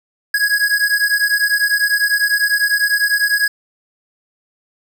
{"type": "beating tone pair", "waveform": "square", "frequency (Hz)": [1657, 1667], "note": ["G#6", "G#6"], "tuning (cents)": [-4, 6], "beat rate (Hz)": 10, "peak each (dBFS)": -17, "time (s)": [0.34, 3.48], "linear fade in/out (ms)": 5, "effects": []}